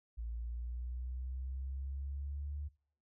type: linear sweep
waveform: sine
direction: up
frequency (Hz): 56.4 to 73.42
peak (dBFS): -38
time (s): 0.17-2.69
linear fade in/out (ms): 20
effects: noise-tail reverb RT60 0.5 s tail -23 dB re dry